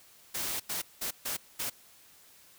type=noise bursts at uneven times; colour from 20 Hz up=white; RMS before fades=-34 dBFS; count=5; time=0.34-0.6 / 0.69-0.82 / 1.01-1.11 / 1.25-1.37 / 1.59-1.7 s; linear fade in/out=10 ms; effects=white hiss -58 dBFS RMS until 2.58 s